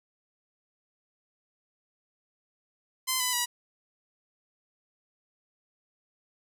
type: tone with pitch steps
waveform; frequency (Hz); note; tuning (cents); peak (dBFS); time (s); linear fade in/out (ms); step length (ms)
5% pulse; 1033 / 1001 / 969; C6 / B5 / B5; -22 / +23 / -33; -14; 3.07-3.46; 20; 130
effects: none